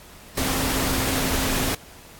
sine tone in noise, 264.6 Hz, C4, 20 cents sharp, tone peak -29 dBFS, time 0.37-1.75 s, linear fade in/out 5 ms, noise pink, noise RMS -24 dBFS, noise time 0.37-1.75 s, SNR -8 dB, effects pink hiss -46 dBFS RMS until 2.19 s + AAC 64 kbps

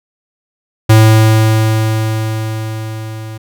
square tone with level ramp, 110 Hz, A2, in tune, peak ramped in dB -3 to -25 dBFS, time 0.89-3.38 s, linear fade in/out 10 ms, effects none

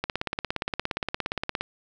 click train, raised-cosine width 0.3 ms, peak -11 dBFS, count 28, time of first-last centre 0.04-1.61 s, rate 17.2 Hz, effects none

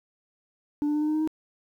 sine tone with pitch steps, 293.7 / 296.9 / 300.2 / 303.5 / 306.9 / 310.3 / 313.7 Hz, D4 / D4 / D4 / D#4 / D#4 / D#4 / D#4, 0 / +19 / +38 / -43 / -24 / -5 / +14 cents, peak -20 dBFS, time 0.82-1.275 s, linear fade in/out 0 ms, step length 65 ms, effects tanh soft clip ceiling -22 dBFS + 10-bit

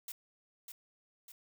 blue noise with echo, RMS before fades -43 dBFS, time 0.08-0.12 s, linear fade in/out 2 ms, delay 600 ms, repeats 2, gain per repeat -5 dB, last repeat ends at 1.32 s, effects none

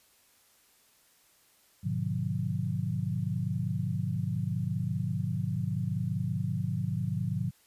sine chord, G# diminished seventh, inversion none, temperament just, 103.83 / 124.59 / 149.51 / 179.41 Hz, G#2 / B2 / D3 / F3, 0 / +16 / +31 / +47 cents, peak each -34 dBFS, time 1.83-7.51 s, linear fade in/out 20 ms, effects white hiss -64 dBFS RMS until 7.66 s + resampled to 32000 Hz

